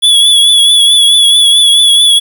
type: tone with vibrato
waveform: square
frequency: 3400 Hz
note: G#7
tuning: 40 cents sharp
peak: -4 dBFS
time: 0.02-2.2 s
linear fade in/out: 20 ms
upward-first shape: triangle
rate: 4.6 Hz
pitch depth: 46 cents each way
effects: 7-bit